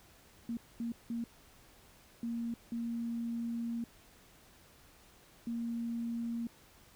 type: tone bursts at uneven times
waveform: sine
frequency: 233.1 Hz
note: A#3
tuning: in tune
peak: -34 dBFS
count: 6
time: 0.49-0.57 / 0.8-0.92 / 1.1-1.24 / 2.23-2.54 / 2.72-3.84 / 5.47-6.47 s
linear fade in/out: 2 ms
effects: pink hiss -61 dBFS RMS until 6.95 s